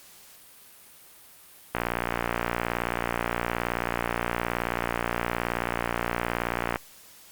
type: click train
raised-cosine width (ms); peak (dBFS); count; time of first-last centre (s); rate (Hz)
0.5; -10; 296; 1.75-6.758; 58.9
effects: white hiss -51 dBFS RMS until 7.31 s + Opus 48 kbps